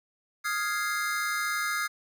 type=chord; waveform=square; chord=F minor seventh; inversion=third; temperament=equal; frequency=1244.5 / 1396.9 / 1661.2 / 2093 Hz; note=Eb6 / F6 / Ab6 / C7; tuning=0 / 0 / 0 / 0 cents; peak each=-34 dBFS; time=0.44-1.88 s; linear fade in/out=20 ms; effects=none